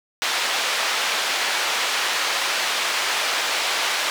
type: band-pass noise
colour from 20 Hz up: white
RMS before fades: -23 dBFS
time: 0.22-4.1 s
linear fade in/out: 0 ms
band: 600 to 3900 Hz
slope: 12 dB/octave
effects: none